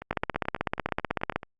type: two click trains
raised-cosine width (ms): 0.5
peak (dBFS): -22 / -10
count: 14 / 21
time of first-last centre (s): 0.02-1.432 / 0.11-1.36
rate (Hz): 9.21 / 16
effects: Opus 48 kbps

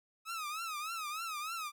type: tone with vibrato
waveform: sawtooth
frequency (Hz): 1272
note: D#6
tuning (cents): +38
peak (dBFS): -34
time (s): 0.25-1.72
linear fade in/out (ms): 50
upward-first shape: triangle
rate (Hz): 3.3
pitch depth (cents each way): 150
effects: none

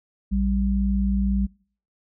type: tone pair together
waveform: sine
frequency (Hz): 58.18 / 196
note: A#1 / G3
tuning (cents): -3 / 0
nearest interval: octave + major sixth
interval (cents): 2103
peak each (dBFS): -22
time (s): 0.31-1.47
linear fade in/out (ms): 20
effects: noise-tail reverb RT60 0.5 s tail -26 dB re dry

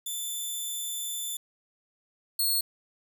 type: tone pair in turn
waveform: 10% pulse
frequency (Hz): 3523 / 4323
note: A7 / C#8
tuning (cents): +1 / -44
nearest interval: major third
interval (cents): 355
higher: second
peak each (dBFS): -24 / -17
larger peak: second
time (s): 0.06-1.37 / 2.39-2.61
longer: first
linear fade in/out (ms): 5
effects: 9-bit

